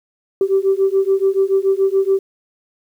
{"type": "beating tone pair", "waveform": "sine", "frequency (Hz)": [384.5, 391.5], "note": ["G4", "G4"], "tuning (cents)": [-33, -2], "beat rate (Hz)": 7, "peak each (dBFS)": -15, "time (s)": [0.41, 2.19], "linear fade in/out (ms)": 2, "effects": ["tanh soft clip ceiling -6 dBFS", "8-bit"]}